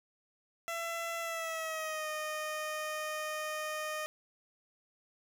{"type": "tone with pitch glide", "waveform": "15% pulse", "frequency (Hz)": [671, 615.3], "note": ["E5", "D#5"], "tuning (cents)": [31, -19], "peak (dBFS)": -29, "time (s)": [0.68, 4.06], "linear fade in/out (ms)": 0, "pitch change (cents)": -150, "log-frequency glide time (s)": [1.2, 2.09], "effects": []}